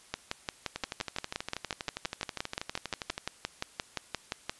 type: two click trains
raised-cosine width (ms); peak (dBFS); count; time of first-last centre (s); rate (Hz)
0.2; -17 / -14; 31 / 26; 0.76-3.179 / 0.14-4.495; 12.4 / 5.74
effects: white hiss -57 dBFS RMS until 4.59 s + resampled to 24000 Hz